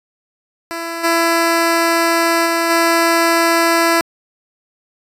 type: tone with level steps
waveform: 10% pulse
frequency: 334.2 Hz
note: E4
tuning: 24 cents sharp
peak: -14 / -4 / -6 / -3 dBFS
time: 0.71-4.01 s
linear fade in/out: 0 ms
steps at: 1.03 / 2.45 / 2.69 s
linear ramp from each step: 20 ms
effects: resampled to 32000 Hz